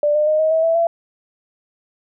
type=tone with pitch steps; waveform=sine; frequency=590 / 603.1 / 616.5 / 630.2 / 644.1 / 658.4 / 673.1 Hz; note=D5 / D5 / D#5 / D#5 / E5 / E5 / E5; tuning=+8 / +46 / -16 / +22 / -40 / -2 / +36 cents; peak=-13 dBFS; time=0.03-0.87 s; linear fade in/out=2 ms; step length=120 ms; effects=none